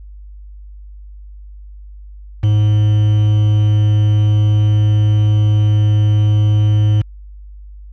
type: tone with quantisation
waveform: triangle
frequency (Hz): 105.5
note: G#2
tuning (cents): +28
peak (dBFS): -7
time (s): 2.43-7.02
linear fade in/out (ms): 10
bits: 5
effects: added 50 Hz sine -32 dBFS peak until 7.92 s + low-pass 3000 Hz 12 dB/octave